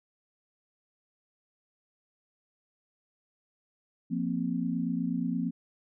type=chord; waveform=sine; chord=F suspended fourth; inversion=none; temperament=equal; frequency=174.61 / 233.1 / 261.6 Hz; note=F3 / Bb3 / C4; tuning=0 / 0 / 0 cents; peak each=-32 dBFS; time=4.1-5.51 s; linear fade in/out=20 ms; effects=none